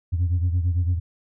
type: beating tone pair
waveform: sine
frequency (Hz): 86.4 / 95.3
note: F2 / G2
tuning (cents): -18 / -48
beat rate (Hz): 8.9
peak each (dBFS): -18 / -24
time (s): 0.12-1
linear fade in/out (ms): 20
effects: tanh soft clip ceiling -16 dBFS